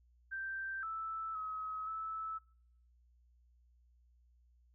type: tone with pitch steps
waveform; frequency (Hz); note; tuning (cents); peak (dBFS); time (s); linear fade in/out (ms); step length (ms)
sine; 1567 / 1317 / 1277 / 1308; G6 / E6 / D#6 / E6; -1 / -2 / +45 / -14; -38; 0.31-2.39; 20; 520
effects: noise-tail reverb RT60 0.7 s tail -25 dB re dry + added 60 Hz sine -65 dBFS peak until 4.74 s